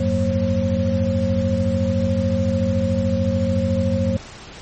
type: tone cluster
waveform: sine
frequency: 88.7 / 102.4 / 186 / 232.9 / 536 Hz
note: F2 / G#2 / F#3 / A#3 / C5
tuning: +27 / -24 / +9 / -1 / +42 cents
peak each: -23 dBFS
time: 0-4.17 s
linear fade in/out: 5 ms
effects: pink hiss -38 dBFS RMS until 4.61 s + MP3 32 kbps